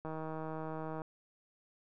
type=click train; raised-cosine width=1 ms; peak=-28 dBFS; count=154; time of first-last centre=0.05-1.018 s; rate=158 Hz; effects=none